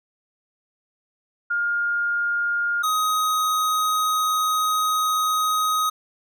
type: tone pair in turn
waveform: sine / square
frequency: 1414 / 1257.1 Hz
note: F6 / D#6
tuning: +21 / +17 cents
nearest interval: major second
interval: 204 cents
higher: first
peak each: -20 dBFS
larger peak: neither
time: 1.5-2.83 / 2.83-5.9 s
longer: second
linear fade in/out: 10 ms
effects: none